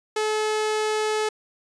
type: tone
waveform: sawtooth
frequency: 430 Hz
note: A4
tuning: 40 cents flat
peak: -18 dBFS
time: 0.16-1.29 s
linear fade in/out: 5 ms
effects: resampled to 22050 Hz